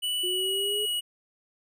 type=tone with pitch glide; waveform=square; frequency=2960 to 2913 Hz; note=F#7 to F#7; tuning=0 to -28 cents; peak=-27 dBFS; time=0.02-1.01 s; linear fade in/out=20 ms; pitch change=-28 cents; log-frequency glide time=0.26-0.5 s
type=exponential sweep; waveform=sine; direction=up; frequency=357.9 to 424.2 Hz; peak=-31 dBFS; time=0.23-0.86 s; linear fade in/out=10 ms
effects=none